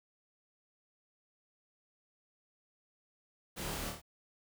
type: noise with echo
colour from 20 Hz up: pink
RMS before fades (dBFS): -42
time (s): 3.56-3.91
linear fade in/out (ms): 20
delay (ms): 27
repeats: 4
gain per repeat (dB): -3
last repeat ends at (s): 4.018
effects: none